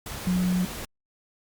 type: tone in noise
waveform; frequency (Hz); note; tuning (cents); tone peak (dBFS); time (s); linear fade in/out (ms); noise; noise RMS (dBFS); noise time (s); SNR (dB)
sine; 181.5; F#3; -33; -21; 0.27-0.65; 2; pink; -36; 0.06-0.85; +12
effects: Opus 48 kbps